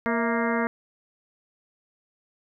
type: harmonic tone with a mistuned harmonic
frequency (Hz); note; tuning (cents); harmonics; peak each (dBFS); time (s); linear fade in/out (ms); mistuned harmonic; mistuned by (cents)
233.3; A#3; +2; 1 / 2 / 3 / 4 / 5 / 6 / 7 / 8 / 9; -26 / -29 / -31 / -32 / -33 / -34 / -34 / -35 / -36; 0.06-0.67; 0; 3; -93
effects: none